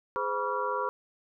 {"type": "tone cluster", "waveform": "sine", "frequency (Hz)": [416.2, 513, 972, 1141, 1381], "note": ["G#4", "C5", "B5", "C#6", "F6"], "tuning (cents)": [4, -34, -28, 50, -20], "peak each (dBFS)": [-36, -34, -32, -34, -36], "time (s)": [0.16, 0.89], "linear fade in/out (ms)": 0, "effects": []}